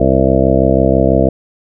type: harmonic tone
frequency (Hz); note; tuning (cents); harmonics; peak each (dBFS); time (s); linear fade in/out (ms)
66.1; C2; +18; 1 / 2 / 3 / 4 / 5 / 7 / 8 / 9 / 10; -17 / -17 / -17 / -17 / -17 / -17 / -17 / -17 / -17; 0-1.29; 5
effects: none